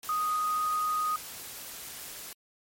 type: tone in noise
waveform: sine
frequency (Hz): 1244.5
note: D#6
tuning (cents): 0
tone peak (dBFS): -26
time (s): 0.09-1.16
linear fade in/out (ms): 2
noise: white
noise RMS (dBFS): -42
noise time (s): 0.03-2.33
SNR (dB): +13
effects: MP3 64 kbps